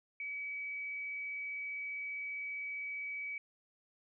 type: tone with frequency modulation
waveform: sine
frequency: 2280 Hz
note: C#7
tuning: 48 cents sharp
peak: -38 dBFS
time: 0.2-3.38 s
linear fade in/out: 2 ms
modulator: 75.2 Hz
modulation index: 0.33
effects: none